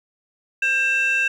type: tone pair together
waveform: sine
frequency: 1593 / 2674 Hz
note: G6 / E7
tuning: +27 / +24 cents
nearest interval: major sixth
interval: 897 cents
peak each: -19 / -17 dBFS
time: 0.62-1.28 s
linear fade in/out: 5 ms
effects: tanh soft clip ceiling -14 dBFS + 9-bit